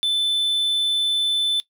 triangle tone, 3520 Hz, A7, in tune, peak -16 dBFS, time 0.03-1.6 s, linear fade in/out 0 ms, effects noise-tail reverb RT60 0.1 s tail -19 dB re dry

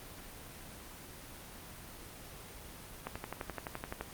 click train, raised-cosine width 0.5 ms, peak -22 dBFS, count 12, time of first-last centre 3.07-4.01 s, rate 11.7 Hz, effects pink hiss -49 dBFS RMS until 4.13 s + Opus 24 kbps

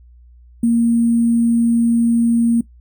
sine tone with sample-and-hold, 233.1 Hz, A#3, in tune, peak -11 dBFS, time 0.63-2.61 s, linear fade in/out 5 ms, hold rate 8820 Hz, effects noise-tail reverb RT60 0.1 s tail -18 dB re dry + added 60 Hz sine -42 dBFS peak until 2.8 s

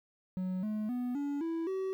triangle tone with pitch steps, 185 / 213.7 / 246.9 / 285.3 / 329.6 / 380.8 Hz, F#3 / G#3 / B3 / C#4 / E4 / F#4, 0 / +50 / 0 / +50 / 0 / +50 cents, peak -30 dBFS, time 0.37-1.93 s, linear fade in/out 0 ms, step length 260 ms, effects 11-bit

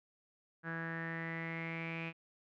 sawtooth tone with low-pass filter sweep, 164.81 Hz, E3, in tune, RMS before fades -41 dBFS, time 0.63-2.13 s, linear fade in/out 50 ms, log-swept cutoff 1600 to 2500 Hz, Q 9.5, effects none

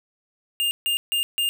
square tone bursts, 2811 Hz, F7, 11 cents sharp, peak -21 dBFS, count 4, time 0.6-1.49 s, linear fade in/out 0 ms, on 110 ms, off 150 ms, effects none

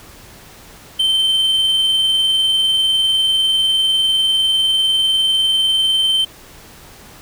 triangle tone with tremolo, 3104 Hz, G7, 18 cents flat, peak -10 dBFS, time 0.99-6.25 s, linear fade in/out 10 ms, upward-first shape sine, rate 20 Hz, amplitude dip 25%, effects pink hiss -41 dBFS RMS until 7.21 s

